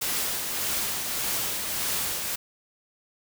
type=noise with tremolo; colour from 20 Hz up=white; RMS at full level=-27 dBFS; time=0.01-2.36 s; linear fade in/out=10 ms; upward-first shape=triangle; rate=1.7 Hz; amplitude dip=40%; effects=none